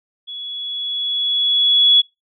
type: tone with level ramp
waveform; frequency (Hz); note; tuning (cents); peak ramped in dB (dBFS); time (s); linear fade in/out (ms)
sine; 3380; G#7; +30; -28 to -7; 0.27-2.02; 20
effects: noise-tail reverb RT60 0.2 s tail -22 dB re dry